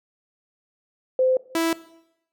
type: tone pair in turn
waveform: sine / sawtooth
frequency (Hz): 516 / 329.4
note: C5 / E4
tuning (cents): -24 / -1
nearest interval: minor sixth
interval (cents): 777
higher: first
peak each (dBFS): -16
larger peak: neither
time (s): 1.19-1.37 / 1.55-1.73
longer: neither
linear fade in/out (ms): 2
effects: noise-tail reverb RT60 0.8 s tail -18 dB re dry